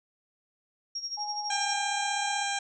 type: tone with tremolo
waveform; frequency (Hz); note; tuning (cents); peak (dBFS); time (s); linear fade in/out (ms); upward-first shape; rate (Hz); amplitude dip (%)
sine; 5588; F8; 0; -30; 0.95-1.77; 5; sine; 12; 75
type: tone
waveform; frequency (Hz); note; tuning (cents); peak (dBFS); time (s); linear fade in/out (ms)
sine; 836; G#5; +11; -34; 1.17-2.44; 10
type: harmonic tone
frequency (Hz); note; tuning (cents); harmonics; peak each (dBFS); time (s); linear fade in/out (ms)
800; G5; +35; 1 / 2 / 3 / 4 / 5 / 7 / 8 / 9 / 10; -32 / -35 / -37 / -38 / -39 / -40 / -41 / -42 / -42; 1.5-2.59; 5
effects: none